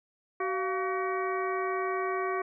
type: harmonic tone with a mistuned harmonic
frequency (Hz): 377.8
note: F#4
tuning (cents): +36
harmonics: 1 / 2 / 3 / 4 / 5 / 6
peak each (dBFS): -31 / -36 / -33 / -42 / -40 / -42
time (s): 0.4-2.42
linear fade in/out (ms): 5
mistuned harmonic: 2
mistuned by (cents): -130
effects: none